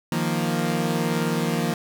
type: chord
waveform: sawtooth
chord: Eb suspended second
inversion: none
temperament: equal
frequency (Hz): 155.56 / 174.61 / 233.1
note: Eb3 / F3 / Bb3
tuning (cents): 0 / 0 / 0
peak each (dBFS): -23 / -22 / -22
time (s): 0.12-1.74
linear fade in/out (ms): 2
effects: none